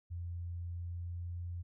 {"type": "tone with pitch glide", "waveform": "sine", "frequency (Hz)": [86.5, 87.2], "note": ["F2", "F2"], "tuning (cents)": [-16, -2], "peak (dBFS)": -38, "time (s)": [0.1, 1.63], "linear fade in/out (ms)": 20, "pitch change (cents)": 14, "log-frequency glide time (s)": [0.65, 1.49], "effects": []}